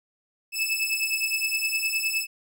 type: beating tone pair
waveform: sawtooth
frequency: 2609 / 2618.7 Hz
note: E7 / E7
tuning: -18 / -12 cents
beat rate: 9.7 Hz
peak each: -24 dBFS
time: 0.52-2.27 s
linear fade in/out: 50 ms
effects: none

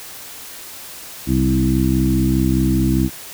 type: harmonic tone with a mistuned harmonic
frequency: 64.9 Hz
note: C2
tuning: 13 cents flat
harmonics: 1 / 2 / 3 / 4 / 5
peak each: -20 / -20 / -20 / -20 / -20 dBFS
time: 1.26-3.1 s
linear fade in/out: 50 ms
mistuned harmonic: 2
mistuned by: +22 cents
effects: white hiss -35 dBFS RMS until 3.33 s

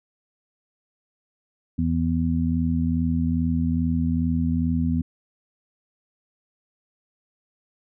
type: harmonic tone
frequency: 82.41 Hz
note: E2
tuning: in tune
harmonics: 1 / 2 / 3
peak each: -25 / -25 / -23 dBFS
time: 1.78-5.02 s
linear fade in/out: 10 ms
effects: none

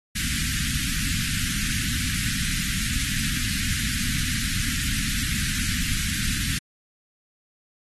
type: band-stop noise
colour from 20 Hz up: pink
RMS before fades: -26 dBFS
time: 0.15-6.59 s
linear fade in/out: 10 ms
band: 260 to 1500 Hz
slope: 48 dB/octave
effects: AAC 32 kbps

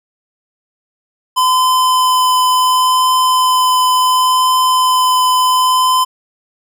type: tone with vibrato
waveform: square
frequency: 1018 Hz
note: C6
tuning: 48 cents flat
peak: -10 dBFS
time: 1.36-6.05 s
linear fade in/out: 20 ms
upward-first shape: triangle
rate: 0.7 Hz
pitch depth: 9 cents each way
effects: none

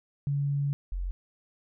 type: tone pair in turn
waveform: sine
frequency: 141.8 / 44.83 Hz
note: C#3 / F1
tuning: +40 / +46 cents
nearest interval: octave + minor sixth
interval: 1994 cents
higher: first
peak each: -25 / -29 dBFS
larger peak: first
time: 0.27-0.73 / 0.92-1.11 s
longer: first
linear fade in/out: 0 ms
effects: none

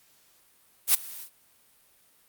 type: noise with ADSR envelope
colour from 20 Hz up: blue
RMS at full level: -17 dBFS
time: 0.87-1.3 s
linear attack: 73 ms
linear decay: 8 ms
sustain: -23 dB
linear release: 83 ms
effects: white hiss -62 dBFS RMS until 2.28 s + Opus 48 kbps

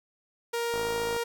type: tone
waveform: sawtooth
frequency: 468.9 Hz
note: A#4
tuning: 10 cents sharp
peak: -24 dBFS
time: 0.53-1.24 s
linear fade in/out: 10 ms
type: click train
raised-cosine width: 1 ms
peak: -23 dBFS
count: 24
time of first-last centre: 0.74-1.164 s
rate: 54.2 Hz
effects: none

